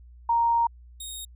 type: tone pair in turn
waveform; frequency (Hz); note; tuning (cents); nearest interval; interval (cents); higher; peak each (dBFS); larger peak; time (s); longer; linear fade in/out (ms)
sine / 15% pulse; 932.3 / 3729; A#5 / A#7; 0 / 0; 2 octaves; 2400; second; -19 / -28; first; 0.29-0.67 / 1-1.25; first; 5
effects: added 60 Hz sine -46 dBFS peak until 1.35 s